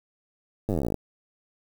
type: slowing click train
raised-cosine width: 2 ms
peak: -14 dBFS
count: 19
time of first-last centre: 0.69-0.943 s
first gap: 9 ms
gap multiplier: 1.05
effects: 7-bit